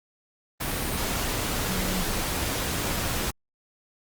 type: tone in noise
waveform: sine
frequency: 185.8 Hz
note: F#3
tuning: 7 cents sharp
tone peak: -30 dBFS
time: 1.68-2.02 s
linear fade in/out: 10 ms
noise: pink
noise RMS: -28 dBFS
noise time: 0.6-3.31 s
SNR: -5 dB
effects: Opus 32 kbps